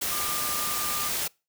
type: tone in noise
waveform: sine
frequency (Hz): 1199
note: D6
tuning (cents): +36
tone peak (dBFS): -34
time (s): 0.11-1.09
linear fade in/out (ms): 10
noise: white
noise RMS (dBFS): -29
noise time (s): 0.01-1.28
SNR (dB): -8
effects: noise-tail reverb RT60 0.3 s tail -26 dB re dry